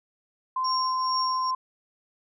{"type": "tone", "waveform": "sine", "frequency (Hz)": 1034, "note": "C6", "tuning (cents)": -21, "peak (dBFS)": -24, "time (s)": [0.56, 1.55], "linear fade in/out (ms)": 5}
{"type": "tone with tremolo", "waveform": "sine", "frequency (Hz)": 5540, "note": "F8", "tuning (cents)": -15, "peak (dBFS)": -26, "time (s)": [0.64, 1.51], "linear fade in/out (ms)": 10, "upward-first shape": "triangle", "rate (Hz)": 2.3, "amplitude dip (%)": 80}
{"effects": []}